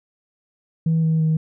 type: tone with pitch steps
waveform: sine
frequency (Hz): 162.2 / 160.15 / 158.13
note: E3 / E3 / D#3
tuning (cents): -28 / -50 / +28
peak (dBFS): -14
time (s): 0.86-1.37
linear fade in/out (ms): 5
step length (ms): 170
effects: tanh soft clip ceiling -13 dBFS